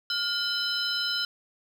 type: tone cluster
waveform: sine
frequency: 1415 / 3037 / 4034 / 5180 Hz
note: F6 / F#7 / B7 / E8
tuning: +22 / +44 / +36 / -31 cents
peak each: -31 dBFS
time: 0.1-1.25 s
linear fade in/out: 2 ms
effects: tanh soft clip ceiling -17 dBFS + 8-bit